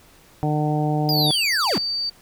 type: harmonic tone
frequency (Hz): 150.9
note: D3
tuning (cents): +47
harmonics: 1 / 2 / 3 / 4 / 5 / 6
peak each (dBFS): -21 / -25 / -30 / -31 / -26 / -37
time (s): 0.43-1.31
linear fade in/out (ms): 0
type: linear sweep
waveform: square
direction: down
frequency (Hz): 4986 to 138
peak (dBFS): -21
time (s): 1.09-1.78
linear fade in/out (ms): 0
type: tone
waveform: sine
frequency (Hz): 4613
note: D8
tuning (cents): -32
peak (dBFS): -22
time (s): 1.17-2.1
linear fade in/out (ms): 10
effects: pink hiss -52 dBFS RMS until 2.21 s